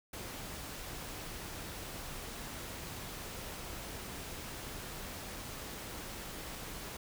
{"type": "noise", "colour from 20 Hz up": "pink", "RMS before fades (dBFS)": -44, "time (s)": [0.13, 6.97], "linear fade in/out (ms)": 5, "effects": []}